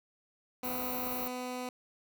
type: tone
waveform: 15% pulse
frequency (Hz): 250.7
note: B3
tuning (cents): +26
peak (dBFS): -30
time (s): 0.63-1.69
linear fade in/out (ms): 2
type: band-stop noise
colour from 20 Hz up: white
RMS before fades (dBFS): -38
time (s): 0.64-1.28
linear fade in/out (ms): 5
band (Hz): 1400 to 12000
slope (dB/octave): 48
effects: none